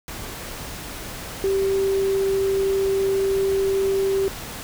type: tone in noise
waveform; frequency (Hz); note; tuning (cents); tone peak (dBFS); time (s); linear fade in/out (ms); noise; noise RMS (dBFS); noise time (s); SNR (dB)
sine; 389.1; G4; -13; -18; 1.44-4.28; 0; pink; -34; 0.08-4.63; +13
effects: none